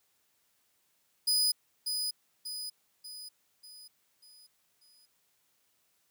sawtooth tone with echo, 4978 Hz, D#8, in tune, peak -22 dBFS, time 1.27-1.52 s, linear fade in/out 10 ms, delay 590 ms, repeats 6, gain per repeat -6 dB, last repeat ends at 5.06 s, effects white hiss -73 dBFS RMS until 6.1 s + high-pass 60 Hz 12 dB/octave

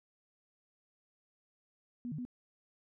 sine tone with pitch steps, 242.2 / 152.6 / 246.8 Hz, B3 / D#3 / B3, -34 / -33 / -1 cents, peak -37 dBFS, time 2.05-2.251 s, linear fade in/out 0 ms, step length 67 ms, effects none

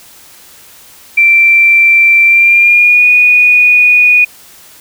sine tone with pitch glide, 2349 to 2464 Hz, D7 to D#7, 0 to -17 cents, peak -3 dBFS, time 1.17-4.25 s, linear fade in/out 10 ms, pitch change +83 cents, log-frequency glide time 2.25-3.07 s, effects white hiss -38 dBFS RMS until 4.8 s

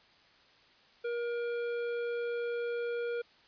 sine tone with hard clipping, 474.5 Hz, A#4, 31 cents sharp, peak -34 dBFS, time 1.04-3.22 s, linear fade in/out 10 ms, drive 11 dB, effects white hiss -62 dBFS RMS until 3.47 s + resampled to 11025 Hz

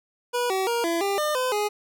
25% pulse tone with pitch steps, 486.8 / 380.7 / 470.6 / 336.5 / 397.9 / 603 / 509 / 416.6 Hz, B4 / F#4 / A#4 / E4 / G4 / D5 / C5 / G#4, -25 / +49 / +16 / +36 / +26 / +46 / -48 / +5 cents, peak -19 dBFS, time 0.33-1.69 s, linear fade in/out 20 ms, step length 170 ms, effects none

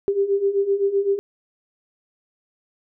sine beating tone pair, 392 / 399.8 Hz, G4 / G4, 0 / +34 cents, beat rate 7.8 Hz, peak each -23 / -19 dBFS, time 0.08-1.19 s, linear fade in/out 0 ms, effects none

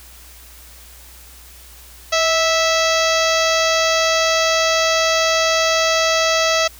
harmonic tone with a mistuned harmonic, 656 Hz, E5, 9 cents flat, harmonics 1 / 2 / 3 / 4 / 5 / 6 / 7 / 8 / 9 / 10, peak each -18 / -21 / -23 / -24 / -25 / -26 / -26 / -27 / -28 / -28 dBFS, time 2.12-6.68 s, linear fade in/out 10 ms, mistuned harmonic 1, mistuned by -29 cents, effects added 60 Hz sine -43 dBFS peak until 6.79 s + white hiss -43 dBFS RMS until 6.79 s

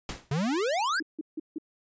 pink noise with exponential decay, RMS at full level -32 dBFS, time 0.09-0.32 s, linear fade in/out 1 ms, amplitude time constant 49 ms
square exponential sweep, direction up, 132.1 to 1700 Hz, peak -26 dBFS, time 0.31-1 s, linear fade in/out 5 ms
sine tone bursts, 313 Hz, D#4, 10 cents sharp, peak -30 dBFS, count 4, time 1-1.584 s, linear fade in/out 5 ms, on 26 ms, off 160 ms
effects resampled to 16000 Hz

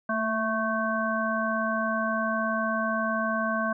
harmonic tone with a mistuned harmonic, 220.1 Hz, A3, 1 cent sharp, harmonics 1 / 3 / 5 / 7, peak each -30 / -30 / -30 / -30 dBFS, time 0.09-3.73 s, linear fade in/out 5 ms, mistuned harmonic 1, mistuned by +23 cents, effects none

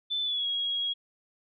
sine tone with pitch glide, 3520 to 3303 Hz, A7 to G#7, 0 to -10 cents, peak -27 dBFS, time 0.1-0.94 s, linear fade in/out 20 ms, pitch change -110 cents, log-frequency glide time 0.22-0.47 s, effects none

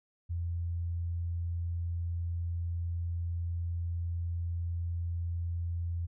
sine tone, 85.4 Hz, F2, 38 cents flat, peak -31 dBFS, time 0.29-6.07 s, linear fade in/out 20 ms, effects none

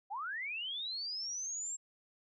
sine linear sweep, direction up, 740 to 7600 Hz, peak -37 dBFS, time 0.1-1.77 s, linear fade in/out 20 ms, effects none

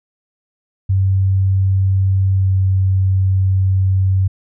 sine tone with pitch glide, 95.9 to 95.07 Hz, G2 to F#2, -37 to +47 cents, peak -11 dBFS, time 0.89-4.28 s, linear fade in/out 10 ms, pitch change -16 cents, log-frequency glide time 2.34-2.51 s, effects none

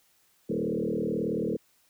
sine tone with frequency modulation, 329.6 Hz, E4, in tune, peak -26 dBFS, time 0.49-1.57 s, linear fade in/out 10 ms, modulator 38.5 Hz, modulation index 4.3, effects white hiss -66 dBFS RMS until 1.89 s

